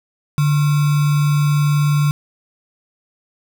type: tone with sample-and-hold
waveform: sine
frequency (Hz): 146.83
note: D3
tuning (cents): 0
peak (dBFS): -12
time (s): 0.38-2.11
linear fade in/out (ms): 0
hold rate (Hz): 1225
effects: none